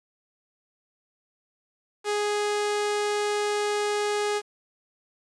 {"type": "tone", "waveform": "sawtooth", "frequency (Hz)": 415.3, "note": "G#4", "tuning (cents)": 0, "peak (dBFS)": -20, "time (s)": [2.04, 4.42], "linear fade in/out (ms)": 50, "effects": ["resampled to 22050 Hz", "8-bit"]}